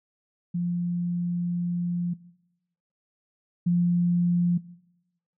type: tone pair in turn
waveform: sine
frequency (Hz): 174.61 / 174.61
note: F3 / F3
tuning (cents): 0 / 0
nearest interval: unison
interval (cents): 0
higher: neither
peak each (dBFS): -24 / -19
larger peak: second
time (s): 0.54-2.14 / 3.66-4.58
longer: first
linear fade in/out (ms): 10
effects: noise-tail reverb RT60 0.9 s tail -20 dB re dry